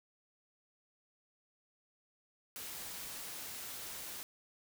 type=noise; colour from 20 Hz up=white; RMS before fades=-45 dBFS; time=2.56-4.23 s; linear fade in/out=0 ms; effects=none